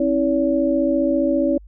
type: tone cluster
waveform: sine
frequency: 267.7 / 322.6 / 569 Hz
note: C4 / E4 / C#5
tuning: +40 / -37 / +45 cents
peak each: -20 dBFS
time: 0-1.58 s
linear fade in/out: 5 ms
effects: added 50 Hz sine -40 dBFS peak until 1.67 s